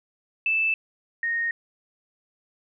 sine tone pair in turn, 2637 / 1856 Hz, E7 / A#6, 0 / -8 cents, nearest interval tritone, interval 608 cents, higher first, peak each -20 / -23 dBFS, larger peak first, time 0.46-0.74 / 1.23-1.51 s, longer neither, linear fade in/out 2 ms, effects none

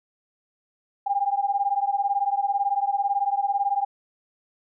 sine beating tone pair, 793 / 811 Hz, G5 / G#5, +20 / -41 cents, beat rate 18 Hz, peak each -24 dBFS, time 1.06-3.85 s, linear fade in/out 10 ms, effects none

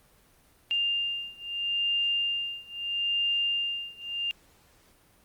sine beating tone pair, 2800 / 2800.77 Hz, F7 / F7, +4 / +4 cents, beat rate 0.77 Hz, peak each -29 / -30 dBFS, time 0.71-4.31 s, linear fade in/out 0 ms, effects pink hiss -61 dBFS RMS until 5.24 s + Opus 32 kbps

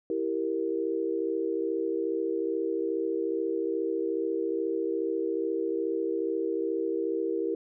sine chord, E diminished, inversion none, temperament equal, 329.6 / 392 / 466.2 Hz, E4 / G4 / Bb4, 0 / 0 / 0 cents, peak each -31 dBFS, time 0.1-7.55 s, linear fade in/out 2 ms, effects none

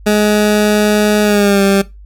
20% pulse tone with pitch glide, 210 to 197.07 Hz, G#3 to G3, +19 to +9 cents, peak -4 dBFS, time 0.06-1.82 s, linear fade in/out 10 ms, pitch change -110 cents, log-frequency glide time 1.23-1.62 s, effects noise-tail reverb RT60 0.2 s tail -18 dB re dry + added 50 Hz sine -33 dBFS peak until 2.05 s

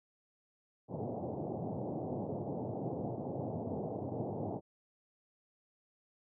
pink band-pass noise, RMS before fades -39 dBFS, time 0.88-4.61 s, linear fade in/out 50 ms, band 100 to 800 Hz, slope 48 dB/octave, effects none

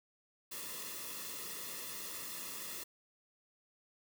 white noise with comb filter, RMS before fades -44 dBFS, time 0.51-2.84 s, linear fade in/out 10 ms, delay 1.3 ms, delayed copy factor -0.75, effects none

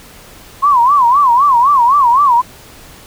sine tone with vibrato, 1046 Hz, C6, 1 cent flat, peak -6 dBFS, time 0.62-2.42 s, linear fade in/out 20 ms, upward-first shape sine, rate 3.9 Hz, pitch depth 200 cents each way, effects pink hiss -38 dBFS RMS until 3.06 s

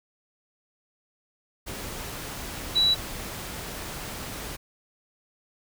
sine tone in noise, 3927 Hz, B7, 11 cents flat, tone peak -18 dBFS, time 2.75-2.95 s, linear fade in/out 20 ms, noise pink, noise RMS -36 dBFS, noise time 1.66-4.57 s, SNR +15 dB, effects none

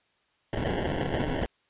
blue noise with sample-and-hold, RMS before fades -29 dBFS, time 0.53-1.46 s, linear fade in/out 0 ms, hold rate 1225 Hz, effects white hiss -69 dBFS RMS until 1.69 s + resampled to 8000 Hz

